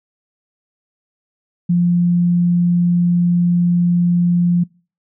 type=tone; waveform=sine; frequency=174.61 Hz; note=F3; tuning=in tune; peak=-11 dBFS; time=1.69-4.64 s; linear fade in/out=10 ms; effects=noise-tail reverb RT60 0.4 s tail -26 dB re dry